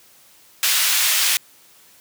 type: high-pass noise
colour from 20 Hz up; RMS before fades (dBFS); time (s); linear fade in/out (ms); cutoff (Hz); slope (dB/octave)
pink; -18; 0.63-1.37; 0; 2200; 12
effects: white hiss -51 dBFS RMS until 2 s + high-pass 80 Hz 12 dB/octave